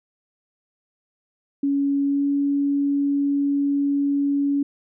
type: tone with pitch glide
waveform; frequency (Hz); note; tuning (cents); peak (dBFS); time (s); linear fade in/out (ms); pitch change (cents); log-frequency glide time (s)
sine; 280.1 to 282.4; C#4 to C#4; +18 to +32; -18; 1.63-4.63; 5; +14; 2.05-2.25
effects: none